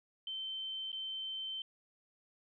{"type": "tone with dropouts", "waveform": "sine", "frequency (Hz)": 3096, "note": "G7", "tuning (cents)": -22, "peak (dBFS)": -38, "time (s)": [0.27, 1.62], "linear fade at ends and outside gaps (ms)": 2, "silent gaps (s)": [0.918, 0.928], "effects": []}